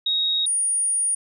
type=tone pair in turn; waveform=sine; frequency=3771 / 9552 Hz; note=A#7 / D9; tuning=+19 / +28 cents; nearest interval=octave + major third; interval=1609 cents; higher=second; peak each=-19 / -19 dBFS; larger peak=neither; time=0.06-0.46 / 0.46-1.15 s; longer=second; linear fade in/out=5 ms; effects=none